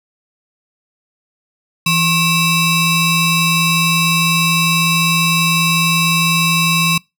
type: ring-modulated tone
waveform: 25% pulse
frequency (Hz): 1244.5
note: D#6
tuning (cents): 0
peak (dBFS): -5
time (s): 1.86-6.98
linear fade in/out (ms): 5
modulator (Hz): 1410
effects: noise-tail reverb RT60 0.2 s tail -24 dB re dry